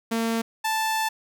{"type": "tone pair in turn", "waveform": "sawtooth", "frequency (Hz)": [227.7, 879.8], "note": ["A#3", "A5"], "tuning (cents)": [-40, 0], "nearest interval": "octave + major seventh", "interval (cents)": 2340, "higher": "second", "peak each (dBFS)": -19, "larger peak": "neither", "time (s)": [[0.11, 0.42], [0.64, 1.09]], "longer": "second", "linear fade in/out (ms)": 10, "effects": ["10-bit"]}